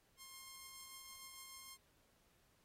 5% pulse tone with tremolo, 1064 Hz, C6, 29 cents sharp, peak -40 dBFS, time 0.17-1.78 s, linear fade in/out 50 ms, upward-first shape sine, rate 6.7 Hz, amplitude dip 25%, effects pink hiss -75 dBFS RMS until 2.64 s + AAC 48 kbps

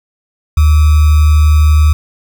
sine tone with sample-and-hold, 76 Hz, D#2, 40 cents flat, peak -4 dBFS, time 0.57-1.93 s, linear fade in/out 5 ms, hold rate 1225 Hz, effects none

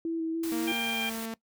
sine tone with vibrato, 327 Hz, E4, 14 cents flat, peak -28 dBFS, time 0.05-0.72 s, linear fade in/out 2 ms, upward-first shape square, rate 3.4 Hz, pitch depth 15 cents each way
white noise, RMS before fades -41 dBFS, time 0.43-1.26 s, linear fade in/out 5 ms
sawtooth tone with pitch glide, 232.2 to 225.3 Hz, A#3 to A3, -7 to +41 cents, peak -30 dBFS, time 0.52-1.34 s, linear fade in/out 0 ms, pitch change -52 cents, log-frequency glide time 0.76-1.04 s
harmonic tone, 795 Hz, G5, 24 cents sharp, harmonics 1 / 2 / 3 / 4, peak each -39 / -41 / -32 / -33 dBFS, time 0.67-1.1 s, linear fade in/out 10 ms
effects noise-tail reverb RT60 0.1 s tail -20 dB re dry

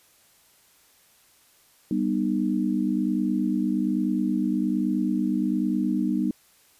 sine chord, G augmented, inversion none, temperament just, 196 / 245 / 306.2 Hz, G3 / B3 / D#4, 0 / -14 / -28 cents, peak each -26 dBFS, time 1.91-6.31 s, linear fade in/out 2 ms, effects white hiss -59 dBFS RMS until 6.79 s + resampled to 32000 Hz

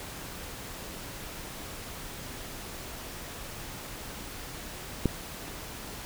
click, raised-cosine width 3 ms, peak -10 dBFS, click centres 5.057 s, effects pink hiss -41 dBFS RMS until 6.05 s

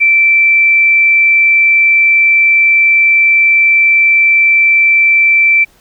sine tone, 2335 Hz, D7, 11 cents flat, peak -5 dBFS, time 0-5.65 s, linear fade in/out 20 ms, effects pink hiss -49 dBFS RMS until 5.8 s

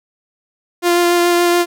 sawtooth tone with vibrato, 348.3 Hz, F4, 5 cents flat, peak -7 dBFS, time 0.82-1.66 s, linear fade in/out 50 ms, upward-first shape sine, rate 7 Hz, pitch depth 11 cents each way, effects none

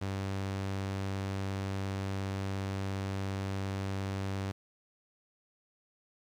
sawtooth tone, 97.2 Hz, G2, 14 cents flat, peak -29 dBFS, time 0.01-4.52 s, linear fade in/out 10 ms, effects low-pass 7000 Hz 12 dB/octave + 10-bit

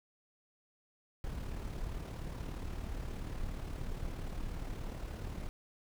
brown noise with amplitude modulation, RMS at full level -38 dBFS, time 1.24-5.49 s, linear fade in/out 0 ms, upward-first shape sine, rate 37 Hz, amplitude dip 45%, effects none

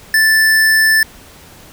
square tone, 1760 Hz, A6, in tune, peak -9 dBFS, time 0.14-1.03 s, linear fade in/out 2 ms, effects pink hiss -40 dBFS RMS until 1.72 s

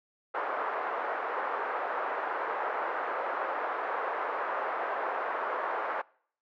white band-pass noise, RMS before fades -33 dBFS, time 0.34-6.02 s, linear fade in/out 10 ms, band 450 to 1400 Hz, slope 24 dB/octave, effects noise-tail reverb RT60 0.6 s tail -25 dB re dry

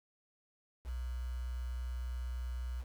sine tone with quantisation, 61.74 Hz, B1, in tune, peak -36 dBFS, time 0.84-2.85 s, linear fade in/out 50 ms, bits 9, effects none

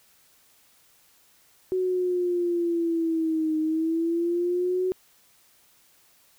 sine linear two-way sweep, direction down then up, 372.7 to 311.1 to 372.7 Hz, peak -22 dBFS, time 1.72-4.92 s, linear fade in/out 0 ms, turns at 3.58 s, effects white hiss -60 dBFS RMS until 6.38 s

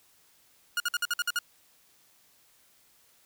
sawtooth tone bursts, 1432 Hz, F6, 43 cents sharp, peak -22 dBFS, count 8, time 0.77-1.389 s, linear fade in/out 2 ms, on 31 ms, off 53 ms, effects white hiss -63 dBFS RMS until 3.25 s

